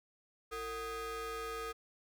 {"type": "ring-modulated tone", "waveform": "40% pulse", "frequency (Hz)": 398.5, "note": "G4", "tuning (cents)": 28, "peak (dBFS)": -35, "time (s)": [0.51, 1.73], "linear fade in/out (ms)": 20, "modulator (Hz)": 853, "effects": []}